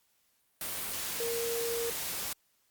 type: tone in noise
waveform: sine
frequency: 466.2 Hz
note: A#4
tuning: in tune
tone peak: -32 dBFS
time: 1.2-1.9 s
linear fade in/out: 2 ms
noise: white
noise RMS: -36 dBFS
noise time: 0.61-2.33 s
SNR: +1 dB
effects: white hiss -72 dBFS RMS until 2.7 s + Opus 48 kbps